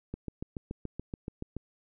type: click train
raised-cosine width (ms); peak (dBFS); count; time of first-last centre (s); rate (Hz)
3; -23; 11; 0.14-1.567; 7.01
effects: none